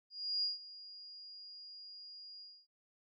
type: tone with ADSR envelope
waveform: sine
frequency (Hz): 4851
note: D#8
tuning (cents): -45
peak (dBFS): -31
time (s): 0.1-2.67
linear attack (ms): 330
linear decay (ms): 150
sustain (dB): -18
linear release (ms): 260
effects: none